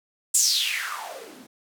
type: noise with band-pass filter sweep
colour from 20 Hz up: blue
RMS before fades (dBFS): -26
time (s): 0.34-1.47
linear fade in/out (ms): 10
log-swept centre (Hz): 8200 to 200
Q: 5.7
effects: none